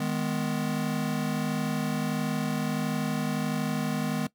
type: chord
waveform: square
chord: G# minor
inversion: second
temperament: just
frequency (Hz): 155.74 / 207.7 / 249.2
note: D#3 / G#3 / B3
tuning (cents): +2 / 0 / +16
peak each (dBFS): -32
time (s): 0-4.27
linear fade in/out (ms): 5
effects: noise-tail reverb RT60 0.1 s tail -18 dB re dry